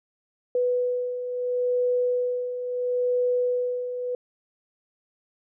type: beating tone pair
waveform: sine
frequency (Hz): 494 / 494.74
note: B4 / B4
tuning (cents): 0 / +3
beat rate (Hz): 0.74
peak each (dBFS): -30 / -23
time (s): 0.55-4.15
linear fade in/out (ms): 2
effects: none